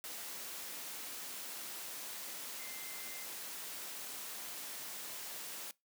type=tone in noise; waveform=sine; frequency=2081 Hz; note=C7; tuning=10 cents flat; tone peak=-53 dBFS; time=2.59-3.25 s; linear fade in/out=0 ms; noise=white; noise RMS=-45 dBFS; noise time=0.04-5.71 s; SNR=-11 dB; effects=noise-tail reverb RT60 0.2 s tail -23 dB re dry + high-pass 200 Hz 12 dB/octave